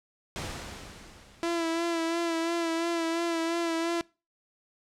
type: noise with exponential decay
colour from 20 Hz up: pink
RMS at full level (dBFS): -34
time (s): 0.36-2.25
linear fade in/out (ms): 0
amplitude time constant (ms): 410
type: tone with vibrato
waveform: sawtooth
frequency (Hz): 334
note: E4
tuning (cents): +23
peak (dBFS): -23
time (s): 1.43-4.01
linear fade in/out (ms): 0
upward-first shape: sine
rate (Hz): 2.9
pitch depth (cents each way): 35
effects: noise-tail reverb RT60 0.3 s tail -23 dB re dry + low-pass 8000 Hz 12 dB/octave